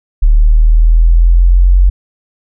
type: exponential sweep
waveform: sine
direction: up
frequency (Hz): 37.15 to 46.25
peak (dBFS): -3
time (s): 0.22-1.9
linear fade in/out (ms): 10
effects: none